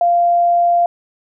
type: tone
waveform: sine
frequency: 694 Hz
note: F5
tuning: 11 cents flat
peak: -10 dBFS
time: 0.01-0.86 s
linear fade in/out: 2 ms
effects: none